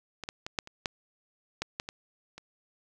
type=clicks; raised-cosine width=0.2 ms; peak=-21 / -18 / -19 / -11 / -28 / -12 / -14 / -15 / -20 / -27 dBFS; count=10; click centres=0.237 / 0.289 / 0.465 / 0.588 / 0.674 / 0.858 / 1.62 / 1.799 / 1.889 / 2.38 s; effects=none